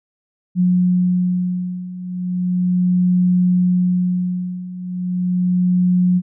sine beating tone pair, 180.1 / 180.46 Hz, F#3 / F#3, -46 / -43 cents, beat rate 0.36 Hz, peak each -19 / -16 dBFS, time 0.55-6.22 s, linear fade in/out 50 ms, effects none

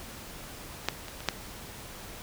clicks, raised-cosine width 0.2 ms, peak -29 / -8 / -23 / -23 / -7 dBFS, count 5, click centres 0.854 / 0.886 / 1.083 / 1.205 / 1.287 s, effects pink hiss -44 dBFS RMS until 2.22 s

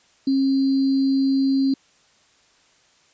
sine tone with sample-and-hold, 270 Hz, C#4, 45 cents flat, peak -16 dBFS, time 0.27-1.74 s, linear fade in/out 5 ms, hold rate 4410 Hz, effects white hiss -58 dBFS RMS until 3.13 s + resampled to 16000 Hz

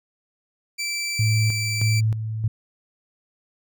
20% pulse tone, 2331 Hz, D7, 14 cents flat, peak -20 dBFS, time 0.78-2.01 s, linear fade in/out 20 ms
sine tone with tremolo, 110 Hz, A2, in tune, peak -17 dBFS, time 1.19-2.48 s, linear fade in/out 5 ms, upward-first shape square, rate 1.6 Hz, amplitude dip 60%
effects none

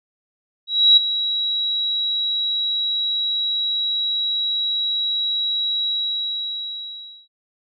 sine tone with ADSR envelope, 3875 Hz, B7, 34 cents flat, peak -7 dBFS, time 0.67-7.28 s, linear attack 300 ms, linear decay 11 ms, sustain -12 dB, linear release 1400 ms, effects none

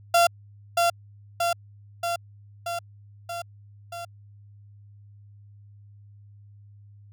35% pulse tone with echo, 687 Hz, F5, 29 cents flat, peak -14 dBFS, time 0.14-0.27 s, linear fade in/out 5 ms, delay 630 ms, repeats 6, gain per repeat -3 dB, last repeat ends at 4.05 s, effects added 102 Hz sine -47 dBFS peak until 7.12 s

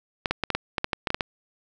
clicks, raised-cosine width 0.3 ms, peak -8 dBFS, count 12, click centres 0.258 / 0.31 / 0.437 / 0.503 / 0.55 / 0.782 / 0.844 / 0.932 / 1.072 / 1.104 / 1.145 / 1.208 s, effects none

